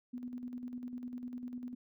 sine tone with tremolo, 246.9 Hz, B3, in tune, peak -38 dBFS, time 0.13-1.75 s, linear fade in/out 10 ms, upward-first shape square, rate 10 Hz, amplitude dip 50%, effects none

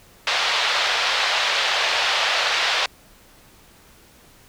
white band-pass noise, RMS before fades -21 dBFS, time 0.27-2.86 s, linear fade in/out 2 ms, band 560 to 4200 Hz, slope 24 dB/octave, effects pink hiss -51 dBFS RMS until 4.48 s

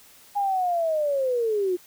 sine linear sweep, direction down, 823 to 349.2 Hz, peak -21 dBFS, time 0.35-1.77 s, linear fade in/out 20 ms, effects white hiss -52 dBFS RMS until 1.86 s

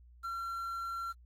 triangle tone with quantisation, 1364 Hz, F6, 41 cents flat, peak -34 dBFS, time 0.23-1.13 s, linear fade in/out 20 ms, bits 10, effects added 60 Hz sine -55 dBFS peak until 1.25 s + AAC 48 kbps

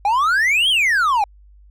triangle exponential two-way sweep, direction up then down, 784 to 3322 to 784 Hz, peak -12 dBFS, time 0.05-1.24 s, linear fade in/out 2 ms, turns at 0.69 s, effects added 50 Hz sine -44 dBFS peak until 1.7 s

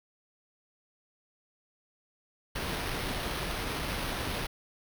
pink noise with sample-and-hold, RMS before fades -34 dBFS, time 2.55-4.47 s, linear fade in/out 10 ms, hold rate 7350 Hz, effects none

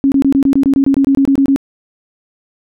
sine tone bursts, 274 Hz, C#4, 20 cents flat, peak -7 dBFS, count 15, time 0.04-1.561 s, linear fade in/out 0 ms, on 79 ms, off 24 ms, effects none

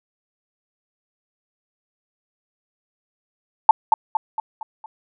sine tone with echo, 880 Hz, A5, in tune, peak -3 dBFS, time 3.69-3.71 s, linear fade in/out 2 ms, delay 230 ms, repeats 5, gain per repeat -6 dB, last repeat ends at 4.86 s, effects none

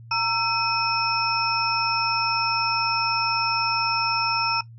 sine tone cluster, 924 / 1340 / 2530 / 5330 Hz, A#5 / E6 / D#7 / E8, -16 / +28 / +28 / +18 cents, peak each -26 dBFS, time 0.11-4.61 s, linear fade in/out 5 ms, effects noise-tail reverb RT60 0.1 s tail -17 dB re dry + added 115 Hz sine -41 dBFS peak until 4.78 s

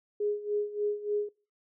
sine tone with tremolo, 415.3 Hz, G#4, in tune, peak -25 dBFS, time 0.2-1.29 s, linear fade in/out 5 ms, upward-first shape sine, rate 3.4 Hz, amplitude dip 80%, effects noise-tail reverb RT60 0.4 s tail -23 dB re dry

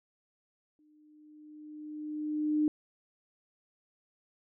sine tone with exponential growth, 302.8 Hz, D#4, 47 cents flat, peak -23 dBFS, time 0.79-2.68 s, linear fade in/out 1 ms, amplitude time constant 410 ms, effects none

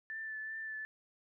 sine tone with vibrato, 1760 Hz, A6, in tune, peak -39 dBFS, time 0.1-0.85 s, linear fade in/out 0 ms, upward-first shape triangle, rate 2.6 Hz, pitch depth 23 cents each way, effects none

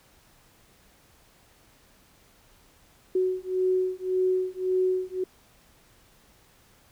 sine beating tone pair, 370 / 371.8 Hz, F#4 / F#4, 0 / +8 cents, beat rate 1.8 Hz, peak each -26 dBFS, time 3.15-5.24 s, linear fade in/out 5 ms, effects pink hiss -59 dBFS RMS until 6.91 s

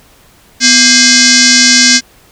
sine tone with frequency modulation, 248.2 Hz, B3, 9 cents sharp, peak -3 dBFS, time 0.6-2.01 s, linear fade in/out 50 ms, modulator 923 Hz, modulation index 6.9, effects pink hiss -44 dBFS RMS until 2.31 s

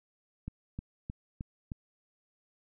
click train, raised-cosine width 5 ms, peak -25 dBFS, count 5, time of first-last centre 0.48-1.718 s, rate 3.23 Hz, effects none

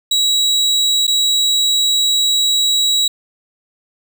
35% pulse tone with dropouts, 3880 Hz, B7, 31 cents flat, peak -10 dBFS, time 0.11-3.08 s, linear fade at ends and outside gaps 5 ms, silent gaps 1.069-1.077 s, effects none

